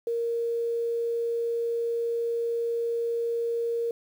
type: tone with quantisation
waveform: sine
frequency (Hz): 466.2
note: A#4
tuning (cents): 0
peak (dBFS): -25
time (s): 0.07-3.91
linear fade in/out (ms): 2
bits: 9
effects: none